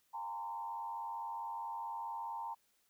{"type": "tone with frequency modulation", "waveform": "sine", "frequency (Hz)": 914, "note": "A#5", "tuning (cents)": -34, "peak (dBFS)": -39, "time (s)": [0.13, 2.55], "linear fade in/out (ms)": 20, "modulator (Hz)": 95.4, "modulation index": 0.91, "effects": ["white hiss -75 dBFS RMS until 2.89 s"]}